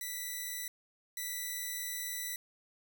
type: tone pair in turn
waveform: 5% pulse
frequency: 1974 / 1974 Hz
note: B6 / B6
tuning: -1 / -1 cents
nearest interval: unison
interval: 0 cents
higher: neither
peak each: -27 / -26 dBFS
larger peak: second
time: 0.01-0.68 / 1.17-2.36 s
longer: second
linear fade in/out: 2 ms
effects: none